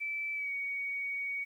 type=tone with pitch glide; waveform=sine; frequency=2318 to 2244 Hz; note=D7 to C#7; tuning=-23 to +21 cents; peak=-33 dBFS; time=0-1.45 s; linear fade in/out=20 ms; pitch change=-56 cents; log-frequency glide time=0.34-0.51 s; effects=11-bit

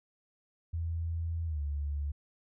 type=tone with pitch glide; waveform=sine; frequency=83 to 72.26 Hz; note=E2 to D2; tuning=+12 to -27 cents; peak=-31 dBFS; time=0.73-2.12 s; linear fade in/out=10 ms; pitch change=-239 cents; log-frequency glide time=1.46-1.61 s; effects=none

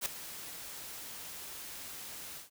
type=noise with ADSR envelope; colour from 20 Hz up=white; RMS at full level=-31 dBFS; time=0.01-2.5 s; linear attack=48 ms; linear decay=5 ms; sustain=-14 dB; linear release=140 ms; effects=none

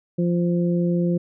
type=harmonic tone; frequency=173.8 Hz; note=F3; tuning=8 cents flat; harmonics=1 / 2 / 3; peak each=-19 / -25 / -29 dBFS; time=0.18-1.18 s; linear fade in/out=10 ms; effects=none

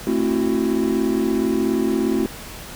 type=chord; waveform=triangle; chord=F# half-diminished seventh; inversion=first; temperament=just; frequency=222 / 266.4 / 333 / 370 Hz; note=A3 / C4 / E4 / F#4; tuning=+16 / +31 / +18 / 0 cents; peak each=-21 dBFS; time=0.07-2.26 s; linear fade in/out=2 ms; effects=pink hiss -36 dBFS RMS until 2.75 s

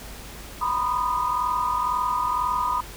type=tone cluster; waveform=sine; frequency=972 / 1014 / 1234 Hz; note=B5 / B5 / D#6; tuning=-28 / +45 / -15 cents; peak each=-26 dBFS; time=0.61-2.81 s; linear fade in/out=10 ms; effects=added 50 Hz sine -41 dBFS peak until 2.96 s + pink hiss -41 dBFS RMS until 2.96 s

